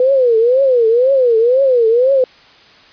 sine tone with vibrato, 493.9 Hz, B4, in tune, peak -8 dBFS, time 0-2.24 s, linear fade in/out 2 ms, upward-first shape triangle, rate 2 Hz, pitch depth 210 cents each way, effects white hiss -44 dBFS RMS until 2.92 s + resampled to 11025 Hz

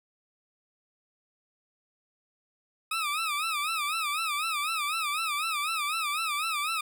20% pulse tone with vibrato, 1244.5 Hz, D#6, in tune, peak -23 dBFS, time 2.91-6.81 s, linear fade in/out 5 ms, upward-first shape sine, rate 4 Hz, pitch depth 130 cents each way, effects none

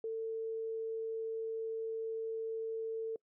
sine tone, 447.8 Hz, A4, 30 cents sharp, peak -35 dBFS, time 0.04-3.16 s, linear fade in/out 2 ms, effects noise-tail reverb RT60 0.1 s tail -26 dB re dry

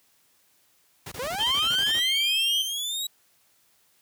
pink noise bursts, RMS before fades -38 dBFS, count 12, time 1.06-1.998 s, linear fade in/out 5 ms, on 58 ms, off 22 ms
sawtooth linear sweep, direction up, 466.2 to 3876 Hz, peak -25 dBFS, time 1.19-3.07 s, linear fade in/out 5 ms
sine tone with pitch glide, 3135 to 3193 Hz, G7 to G7, -1 to +31 cents, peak -22 dBFS, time 1.39-2.63 s, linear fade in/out 20 ms, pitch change +32 cents, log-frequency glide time 1.85-2.45 s
effects white hiss -64 dBFS RMS until 4.01 s + high-pass 60 Hz 12 dB/octave

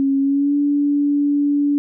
sine tone with pitch glide, 273.7 to 288 Hz, C#4 to D4, -22 to -34 cents, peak -14 dBFS, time 0-1.78 s, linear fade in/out 0 ms, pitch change +88 cents, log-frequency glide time 0.2-0.55 s, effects none

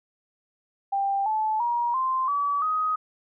sine tone with pitch steps, 791 / 867.6 / 951.6 / 1043.7 / 1144.8 / 1255.6 Hz, G5 / A5 / A#5 / C6 / D6 / D#6, +15 / -25 / +35 / -5 / -45 / +15 cents, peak -22 dBFS, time 0.92-2.96 s, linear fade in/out 10 ms, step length 340 ms, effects none

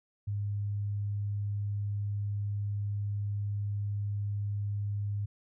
sine tone, 102.2 Hz, G#2, 27 cents flat, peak -30 dBFS, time 0.27-5.26 s, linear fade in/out 10 ms, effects none

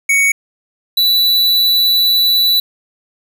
square tone pair in turn, 2232 / 3958 Hz, C#7 / B7, +11 / +3 cents, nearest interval minor seventh, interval 992 cents, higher second, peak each -10 dBFS, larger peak neither, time 0.09-0.32 / 0.97-2.6 s, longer second, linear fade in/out 5 ms, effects 7-bit

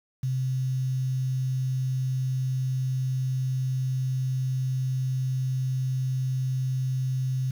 sine tone with quantisation, 130 Hz, C3, 11 cents flat, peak -24 dBFS, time 0.23-7.51 s, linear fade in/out 5 ms, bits 8, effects none

